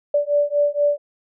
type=beating tone pair; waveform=sine; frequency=580 / 584.2 Hz; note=D5 / D5; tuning=-22 / -9 cents; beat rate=4.2 Hz; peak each=-19 dBFS; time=0.14-0.98 s; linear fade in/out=5 ms; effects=none